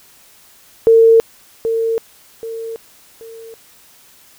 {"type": "tone with echo", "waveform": "sine", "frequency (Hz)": 453.6, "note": "A#4", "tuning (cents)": -47, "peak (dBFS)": -5, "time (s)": [0.87, 1.2], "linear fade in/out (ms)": 0, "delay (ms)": 780, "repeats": 3, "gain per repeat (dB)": -9, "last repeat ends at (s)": 3.54, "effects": ["white hiss -47 dBFS RMS until 4.38 s"]}